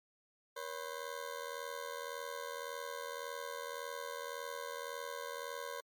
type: ring-modulated tone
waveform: 20% pulse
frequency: 518 Hz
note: C5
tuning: 17 cents flat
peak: -33 dBFS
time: 0.56-5.81 s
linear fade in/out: 10 ms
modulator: 40.9 Hz
effects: MP3 96 kbps